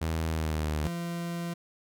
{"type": "tone with pitch glide", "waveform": "sawtooth", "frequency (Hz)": [80.7, 76.17], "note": ["E2", "D#2"], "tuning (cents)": [-36, -36], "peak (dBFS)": -24, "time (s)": [0.01, 0.88], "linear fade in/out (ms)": 10, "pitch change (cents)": -100, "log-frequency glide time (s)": [0.28, 0.71]}
{"type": "tone", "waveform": "40% pulse", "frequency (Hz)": 171.1, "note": "F3", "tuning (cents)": -35, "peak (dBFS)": -31, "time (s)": [0.84, 1.54], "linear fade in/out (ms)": 10}
{"effects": []}